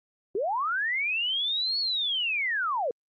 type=linear two-way sweep; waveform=sine; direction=up then down; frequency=359.8 to 4439 to 442.3 Hz; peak=-25 dBFS; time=0.35-2.91 s; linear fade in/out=2 ms; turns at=1.79 s; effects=Opus 32 kbps